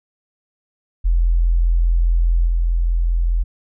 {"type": "tone with level steps", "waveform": "sine", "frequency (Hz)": 42.43, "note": "F1", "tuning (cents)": -49, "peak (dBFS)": [-12, -14], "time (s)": [1.04, 3.44], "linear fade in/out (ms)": 20, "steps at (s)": 2.46, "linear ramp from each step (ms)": 20, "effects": []}